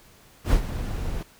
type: noise with ADSR envelope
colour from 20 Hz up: brown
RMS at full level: -17 dBFS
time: 0.44-1.23 s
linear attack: 85 ms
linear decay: 79 ms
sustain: -12 dB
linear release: 6 ms
effects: pink hiss -54 dBFS RMS until 1.39 s